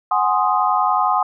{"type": "chord", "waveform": "sine", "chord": "Ab dominant seventh", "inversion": "third", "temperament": "equal", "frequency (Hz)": [740, 830.6, 1046.5, 1244.5], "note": ["Gb5", "Ab5", "C6", "Eb6"], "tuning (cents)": [0, 0, 0, 0], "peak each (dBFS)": -20, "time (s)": [0.11, 1.23], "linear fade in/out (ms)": 5, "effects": []}